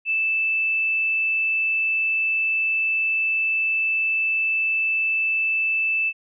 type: tone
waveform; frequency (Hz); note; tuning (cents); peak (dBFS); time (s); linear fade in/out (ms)
sine; 2637; E7; 0; -19; 0.05-6.13; 50
effects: none